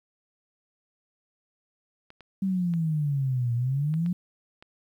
clicks, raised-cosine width 0.3 ms, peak -31 dBFS, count 6, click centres 2.104 / 2.207 / 2.738 / 3.94 / 4.062 / 4.625 s
sine exponential two-way sweep, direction down then up, 196 to 117.1 to 181.1 Hz, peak -23 dBFS, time 2.42-4.13 s, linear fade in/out 5 ms, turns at 3.54 s
effects 10-bit

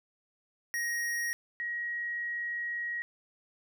square / sine tone pair in turn, 1882 / 1897.3 Hz, A#6 / A#6, +16 / +30 cents, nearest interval unison, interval 14 cents, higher second, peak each -31 / -32 dBFS, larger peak first, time 0.74-1.33 / 1.6-3.02 s, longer second, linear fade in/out 0 ms, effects none

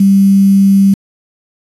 sine tone with quantisation, 196 Hz, G3, in tune, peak -4 dBFS, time 0-0.94 s, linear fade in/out 5 ms, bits 5, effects resampled to 32000 Hz

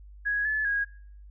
sine tone with pitch steps, 1663 / 1726 / 1644 Hz, G#6 / A6 / G#6, +2 / -34 / -18 cents, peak -24 dBFS, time 0.25-0.85 s, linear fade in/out 20 ms, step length 200 ms, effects noise-tail reverb RT60 0.6 s tail -23 dB re dry + added 50 Hz sine -45 dBFS peak until 1.3 s

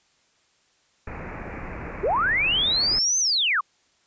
pink low-pass noise, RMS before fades -35 dBFS, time 1.07-2.99 s, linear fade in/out 5 ms, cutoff 2500 Hz, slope 96 dB/octave
sine linear two-way sweep, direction up then down, 340.4 to 6300 to 1022 Hz, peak -19 dBFS, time 2.03-3.61 s, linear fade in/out 10 ms, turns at 3.19 s
effects white hiss -64 dBFS RMS until 4.06 s + resampled to 16000 Hz

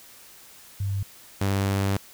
sine / sawtooth tone pair in turn, 98.7 / 98.26 Hz, G2 / G2, +12 / +5 cents, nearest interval unison, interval 7 cents, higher first, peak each -24 / -18 dBFS, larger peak second, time 0.8-1.03 / 1.41-1.97 s, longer second, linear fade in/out 5 ms, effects white hiss -49 dBFS RMS until 2.13 s

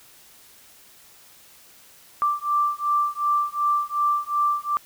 sine beating tone pair, 1174.7 / 1177.4 Hz, D6 / D6, 0 / +4 cents, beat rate 2.7 Hz, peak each -23 dBFS, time 2.22-4.77 s, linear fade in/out 0 ms, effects white hiss -51 dBFS RMS until 4.85 s

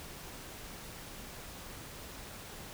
silence, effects pink hiss -47 dBFS RMS until 2.73 s

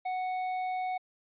sine tone with hard clipping, 740 Hz, F#5, in tune, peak -32 dBFS, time 0.05-0.98 s, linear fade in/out 10 ms, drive 7 dB, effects resampled to 8000 Hz

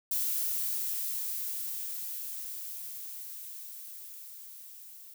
violet noise with level ramp, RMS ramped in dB -30 to -50 dBFS, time 0.11-5.14 s, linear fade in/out 5 ms, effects none

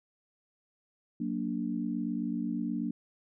sine chord, Gb augmented, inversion none, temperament equal with one note detuned, 185 / 233.1 / 291.8 Hz, Gb3 / Bb3 / D4, 0 / 0 / -11 cents, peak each -36 / -33 / -35 dBFS, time 1.2-2.91 s, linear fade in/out 5 ms, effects none

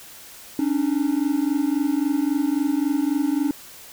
triangle tone pair together, 277.1 / 300.8 Hz, C#4 / D4, -1 / +42 cents, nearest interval minor second, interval 143 cents, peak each -20 dBFS, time 0.59-3.51 s, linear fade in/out 2 ms, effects white hiss -43 dBFS RMS until 3.92 s

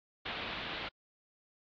white low-pass noise, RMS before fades -40 dBFS, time 0.25-0.89 s, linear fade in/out 10 ms, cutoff 3800 Hz, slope 48 dB/octave, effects AAC 64 kbps

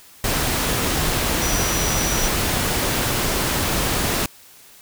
sine tone in noise, 5860 Hz, F#8, 18 cents flat, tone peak -26 dBFS, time 1.42-2.28 s, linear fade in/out 2 ms, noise pink, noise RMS -21 dBFS, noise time 0.24-4.26 s, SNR -8 dB, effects white hiss -47 dBFS RMS until 4.81 s

